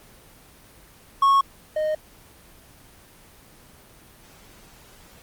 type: tone pair in turn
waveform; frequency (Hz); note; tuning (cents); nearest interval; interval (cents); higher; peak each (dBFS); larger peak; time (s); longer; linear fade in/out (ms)
triangle; 1100 / 617.4; C#6 / D#5; -14 / -14; minor seventh; 1000; first; -12 / -19; first; 1.22-1.41 / 1.76-1.95; neither; 5
effects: pink hiss -50 dBFS RMS until 5.22 s + Opus 24 kbps